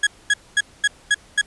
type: tone bursts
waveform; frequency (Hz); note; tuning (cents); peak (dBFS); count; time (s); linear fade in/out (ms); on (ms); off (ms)
35% pulse; 1666; G#6; +5; -12; 6; 0.03-1.414; 5; 39; 230
effects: pink hiss -50 dBFS RMS until 1.46 s + resampled to 24000 Hz